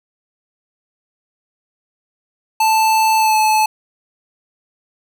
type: tone with pitch glide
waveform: square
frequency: 880 to 865.4 Hz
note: A5 to A5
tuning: 0 to -29 cents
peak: -12 dBFS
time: 2.6-3.66 s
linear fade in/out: 5 ms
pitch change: -29 cents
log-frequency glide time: 3.18-3.36 s
effects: none